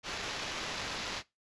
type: noise with sample-and-hold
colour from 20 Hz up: violet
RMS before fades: -38 dBFS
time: 0.03-1.23 s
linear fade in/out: 50 ms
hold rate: 8820 Hz
effects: noise-tail reverb RT60 0.2 s tail -19 dB re dry + resampled to 22050 Hz